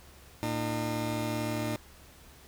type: tone pair together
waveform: 20% pulse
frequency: 113.47 / 302.7 Hz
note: A#2 / D#4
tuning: -46 / -48 cents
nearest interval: octave + perfect fourth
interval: 1698 cents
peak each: -28 dBFS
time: 0.43-1.76 s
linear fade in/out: 0 ms
effects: added 70 Hz sine -57 dBFS peak until 2.47 s + pink hiss -55 dBFS RMS until 2.47 s